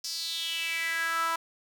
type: tone with high-pass filter sweep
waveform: sawtooth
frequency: 330 Hz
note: E4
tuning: 2 cents sharp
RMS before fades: -31 dBFS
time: 0.04-1.36 s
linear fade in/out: 5 ms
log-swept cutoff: 5300 to 1100 Hz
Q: 5.4
effects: none